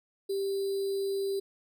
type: tone with sample-and-hold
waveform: sine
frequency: 392.6 Hz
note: G4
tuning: 3 cents sharp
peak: -28 dBFS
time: 0.29-1.4 s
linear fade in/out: 10 ms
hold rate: 4410 Hz
effects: none